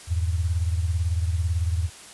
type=beating tone pair; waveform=sine; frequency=82.2 / 100.2 Hz; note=E2 / G2; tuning=-4 / +38 cents; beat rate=18 Hz; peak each=-22 / -28 dBFS; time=0.07-1.9 s; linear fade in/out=50 ms; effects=white hiss -44 dBFS RMS until 2.13 s + resampled to 24000 Hz